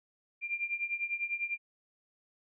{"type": "tone with tremolo", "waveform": "sine", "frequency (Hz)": 2386, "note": "D7", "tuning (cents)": 27, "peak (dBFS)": -28, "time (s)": [0.41, 1.58], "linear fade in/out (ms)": 50, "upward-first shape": "triangle", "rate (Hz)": 10, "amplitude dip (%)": 90, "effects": []}